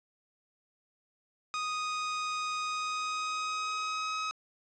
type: tone with pitch glide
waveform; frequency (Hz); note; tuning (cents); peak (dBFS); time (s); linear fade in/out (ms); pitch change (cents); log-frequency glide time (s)
sawtooth; 1244.5 to 1270.6; D#6 to D#6; 0 to +36; -28; 1.54-4.31; 0; +36; 2.64-4.19
effects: resampled to 16000 Hz + 9-bit